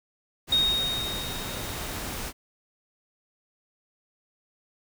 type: noise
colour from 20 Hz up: pink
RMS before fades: -34 dBFS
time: 0.47-2.33 s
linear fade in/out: 50 ms
type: tone with exponential decay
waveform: sine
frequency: 3729 Hz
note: A#7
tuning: in tune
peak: -18 dBFS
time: 0.52-2.27 s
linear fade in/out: 5 ms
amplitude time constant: 380 ms
effects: none